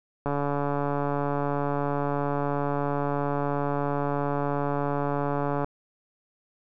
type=click train; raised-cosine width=1 ms; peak=-14 dBFS; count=771; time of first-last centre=0.26-5.645 s; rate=143 Hz; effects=none